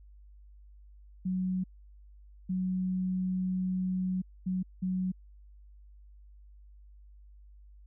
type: tone bursts at uneven times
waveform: sine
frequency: 185 Hz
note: F#3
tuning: in tune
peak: -28 dBFS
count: 4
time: 1.25-1.64 / 2.49-4.22 / 4.46-4.63 / 4.82-5.12 s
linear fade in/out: 10 ms
effects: added 50 Hz sine -51 dBFS peak until 7.86 s